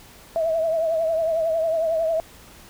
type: tone with vibrato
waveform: sine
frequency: 650 Hz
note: E5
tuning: 24 cents flat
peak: -19 dBFS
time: 0.36-2.2 s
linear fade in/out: 0 ms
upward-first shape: triangle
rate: 11 Hz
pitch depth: 66 cents each way
effects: pink hiss -47 dBFS RMS until 2.69 s